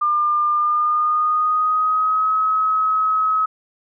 sine tone with pitch glide, 1200 to 1278.7 Hz, D6 to D#6, +37 to +47 cents, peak -15 dBFS, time 0.01-3.46 s, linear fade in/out 10 ms, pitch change +110 cents, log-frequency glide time 0.54-2.32 s, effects none

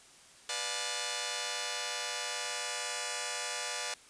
5% pulse chord, B diminished seventh, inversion none, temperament just, 493.9 / 592.7 / 711.2 / 853.4 Hz, B4 / D5 / F5 / Ab5, 0 / +16 / +31 / +47 cents, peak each -29 / -28 / -29 / -28 dBFS, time 0.49-3.94 s, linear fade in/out 2 ms, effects white hiss -57 dBFS RMS until 4.09 s + resampled to 22050 Hz

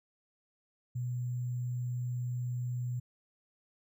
sine tone with sample-and-hold, 123.47 Hz, B2, in tune, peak -32 dBFS, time 0.95-3 s, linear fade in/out 10 ms, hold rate 7350 Hz, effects none

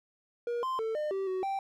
triangle tone with pitch steps, 476.1 / 1042 / 445.3 / 604 / 387.3 / 374.2 / 782 Hz, A#4 / C6 / A4 / D5 / G4 / F#4 / G5, +37 / -7 / +21 / +48 / -21 / +20 / -4 cents, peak -28 dBFS, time 0.47-1.59 s, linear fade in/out 2 ms, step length 160 ms, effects none

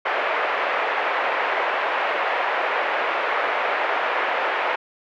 pink band-pass noise, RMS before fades -23 dBFS, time 0.05-4.76 s, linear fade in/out 10 ms, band 520 to 2400 Hz, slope 24 dB/octave, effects none

